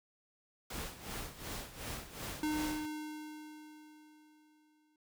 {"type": "noise with tremolo", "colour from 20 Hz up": "pink", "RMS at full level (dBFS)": -41, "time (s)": [0.7, 2.86], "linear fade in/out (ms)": 5, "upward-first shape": "sine", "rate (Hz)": 2.7, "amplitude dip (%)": 75}
{"type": "tone with exponential decay", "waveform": "square", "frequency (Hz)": 305.1, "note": "D#4", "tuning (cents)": -34, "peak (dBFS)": -32, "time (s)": [2.43, 4.96], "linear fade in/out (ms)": 2, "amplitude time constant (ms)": 550}
{"effects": []}